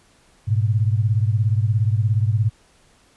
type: beating tone pair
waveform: sine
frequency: 104.2 / 121.2 Hz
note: G#2 / B2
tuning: +6 / -32 cents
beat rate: 17 Hz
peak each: -17 / -21 dBFS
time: 0.47-2.5 s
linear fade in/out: 20 ms
effects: pink hiss -56 dBFS RMS until 3.16 s + resampled to 24000 Hz